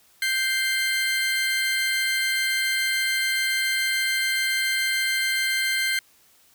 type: tone pair together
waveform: 30% pulse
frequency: 1568 / 2093 Hz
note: G6 / C7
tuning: 0 / 0 cents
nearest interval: perfect fourth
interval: 500 cents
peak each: -23 / -21 dBFS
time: 0.22-5.99 s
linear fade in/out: 2 ms
effects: white hiss -58 dBFS RMS until 6.54 s